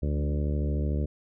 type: harmonic tone with a mistuned harmonic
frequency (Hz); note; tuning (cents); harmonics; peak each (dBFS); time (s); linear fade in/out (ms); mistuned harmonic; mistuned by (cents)
73.42; D2; 0; 1 / 2 / 3 / 4 / 5 / 6 / 7 / 8; -26 / -32 / -36 / -38 / -40 / -42 / -43 / -44; 0.02-1.06; 10; 3; -17
effects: none